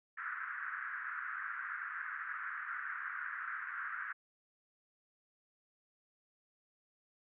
white band-pass noise, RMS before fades -42 dBFS, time 0.17-4.13 s, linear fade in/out 10 ms, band 1300 to 1700 Hz, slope 48 dB/octave, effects none

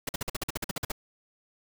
pink noise bursts, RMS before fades -31 dBFS, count 13, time 0.07-0.919 s, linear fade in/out 5 ms, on 21 ms, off 48 ms, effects none

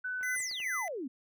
sine tone, 1501 Hz, F#6, 24 cents sharp, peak -33 dBFS, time 0.04-0.36 s, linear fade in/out 10 ms
clicks, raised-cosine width 0.5 ms, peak -38 dBFS, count 5, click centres 0.211 / 0.363 / 0.403 / 0.513 / 0.602 s
square tone with tremolo, 2016 Hz, B6, 35 cents sharp, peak -33 dBFS, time 0.23-0.88 s, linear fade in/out 0 ms, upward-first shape sine, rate 2.4 Hz, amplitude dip 80%
sine exponential sweep, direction down, 10520 to 239.2 Hz, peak -35 dBFS, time 0.35-1.08 s, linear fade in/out 10 ms
effects none

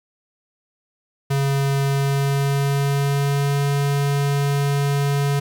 square tone with pitch glide, 138.59 to 141.42 Hz, C#3 to C#3, 0 to +35 cents, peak -18 dBFS, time 1.3-5.4 s, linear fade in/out 10 ms, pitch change +35 cents, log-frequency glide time 1.84-3.62 s, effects 9-bit

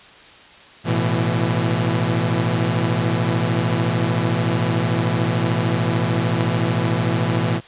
sawtooth chord, A suspended second, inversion none, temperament equal with one note detuned, 110 / 123.47 / 167.11 Hz, A2 / B2 / E3, 0 / 0 / +24 cents, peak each -18 dBFS, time 0.84-7.61 s, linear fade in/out 50 ms, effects white hiss -44 dBFS RMS until 7.67 s + resampled to 8000 Hz

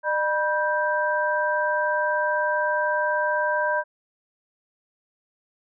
sine tone cluster, 605 / 972 / 1569 Hz, D#5 / B5 / G6, -49 / -28 / +1 cents, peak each -25 dBFS, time 0.03-3.84 s, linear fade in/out 50 ms, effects none

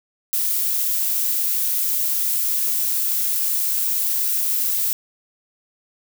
violet noise, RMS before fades -21 dBFS, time 0.33-4.93 s, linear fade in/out 0 ms, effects none

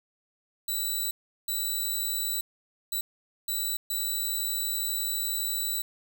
5% pulse tone bursts at uneven times, 3951 Hz, B7, in tune, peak -20 dBFS, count 5, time 0.68-1.11 / 1.48-2.41 / 2.92-3.01 / 3.48-3.77 / 3.9-5.82 s, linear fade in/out 5 ms, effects none

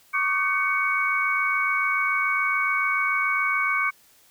sine tone cluster, 1114 / 1201 / 1528 / 2235 Hz, C#6 / D6 / G6 / C#7, +8 / +38 / -45 / +14 cents, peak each -28 / -29 / -28 / -23 dBFS, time 0.13-3.91 s, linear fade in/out 20 ms, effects white hiss -57 dBFS RMS until 4.3 s

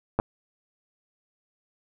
clicks, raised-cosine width 1 ms, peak -9 dBFS, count 2, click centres 0.19 / 0.199 s, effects none

